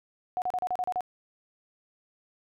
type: tone bursts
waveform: sine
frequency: 731 Hz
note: F#5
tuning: 21 cents flat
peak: -26 dBFS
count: 8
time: 0.37-1.007 s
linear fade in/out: 0 ms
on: 49 ms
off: 35 ms
effects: none